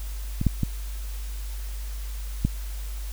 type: clicks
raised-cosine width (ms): 5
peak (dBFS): -12 / -7 / -10 / -8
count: 4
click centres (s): 0.414 / 0.467 / 0.633 / 2.45
effects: added 50 Hz sine -30 dBFS peak until 3.12 s + white hiss -45 dBFS RMS until 3.12 s